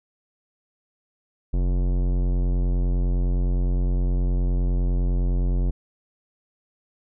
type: tone with tanh clipping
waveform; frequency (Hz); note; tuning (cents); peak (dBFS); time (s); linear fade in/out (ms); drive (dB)
sine; 44.88; F1; +48; -21; 1.53-5.71; 10; 18
effects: none